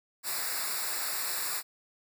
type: noise with comb filter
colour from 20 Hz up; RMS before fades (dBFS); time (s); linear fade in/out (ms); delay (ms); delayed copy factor
white; -33; 0.23-1.63; 50; 0.32; -0.95
effects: none